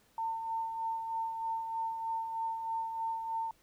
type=tone with tremolo; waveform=sine; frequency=903 Hz; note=A5; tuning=45 cents sharp; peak=-31 dBFS; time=0.18-3.51 s; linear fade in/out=2 ms; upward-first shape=sine; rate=3.2 Hz; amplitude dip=45%; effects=pink hiss -67 dBFS RMS until 3.62 s